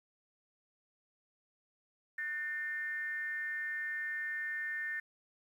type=tone with frequency modulation; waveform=sine; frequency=1800 Hz; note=A6; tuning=39 cents sharp; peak=-35 dBFS; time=2.18-5 s; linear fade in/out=5 ms; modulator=310 Hz; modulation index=0.47; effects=11-bit